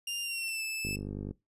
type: tone with pitch glide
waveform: sawtooth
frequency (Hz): 2800 to 2628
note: F7 to E7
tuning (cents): +4 to -6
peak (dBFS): -30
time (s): 0.07-0.96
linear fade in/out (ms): 5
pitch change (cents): -110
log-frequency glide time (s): 0.22-0.63
type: click train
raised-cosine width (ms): 3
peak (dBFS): -25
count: 24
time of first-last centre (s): 0.85-1.31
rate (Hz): 50
effects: noise-tail reverb RT60 0.2 s tail -20 dB re dry + resampled to 32000 Hz